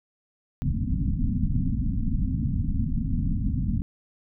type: low-pass noise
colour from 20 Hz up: pink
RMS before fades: -25 dBFS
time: 0.62-3.82 s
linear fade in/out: 0 ms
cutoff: 270 Hz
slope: 96 dB/octave
effects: none